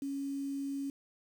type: tone with quantisation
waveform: sine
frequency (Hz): 277.2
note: C#4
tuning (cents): 0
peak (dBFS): -34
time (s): 0.02-0.9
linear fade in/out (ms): 2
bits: 9
effects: none